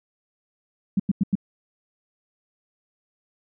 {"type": "tone bursts", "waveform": "sine", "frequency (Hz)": 196, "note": "G3", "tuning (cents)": 0, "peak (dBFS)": -16, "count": 4, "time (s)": [0.97, 1.354], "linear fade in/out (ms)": 5, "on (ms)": 27, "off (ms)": 92, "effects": []}